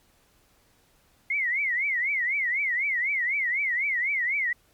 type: tone with vibrato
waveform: sine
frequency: 2082 Hz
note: C7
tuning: 9 cents flat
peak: -23 dBFS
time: 1.3-4.53 s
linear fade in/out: 5 ms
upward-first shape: triangle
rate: 4 Hz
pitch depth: 210 cents each way
effects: pink hiss -63 dBFS RMS until 4.73 s + MP3 96 kbps